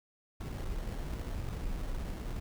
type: noise with sample-and-hold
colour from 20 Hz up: brown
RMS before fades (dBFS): -37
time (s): 0.4-2.4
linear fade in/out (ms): 10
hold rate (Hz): 2450
effects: none